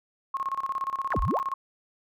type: tone with tremolo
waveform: sine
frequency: 1081 Hz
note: C#6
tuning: 44 cents flat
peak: -25 dBFS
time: 0.34-1.54 s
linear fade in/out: 5 ms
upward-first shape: square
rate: 17 Hz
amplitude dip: 80%
type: exponential two-way sweep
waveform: sine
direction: down then up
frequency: 1975.5 to 35.18 to 1151 Hz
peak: -24 dBFS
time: 1.12-1.39 s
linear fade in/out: 0 ms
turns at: 1.2 s
effects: none